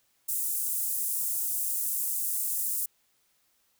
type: high-pass noise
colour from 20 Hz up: pink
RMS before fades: -30 dBFS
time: 0.28-2.86 s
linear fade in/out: 10 ms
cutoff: 8900 Hz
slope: 24 dB/octave
effects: white hiss -70 dBFS RMS until 3.79 s